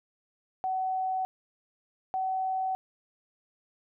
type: tone pair in turn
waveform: sine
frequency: 753 / 756.4 Hz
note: F#5 / F#5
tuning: +30 / +38 cents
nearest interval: unison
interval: 8 cents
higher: second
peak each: -27 dBFS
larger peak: neither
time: 0.64-1.25 / 2.14-2.75 s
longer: neither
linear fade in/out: 0 ms
effects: none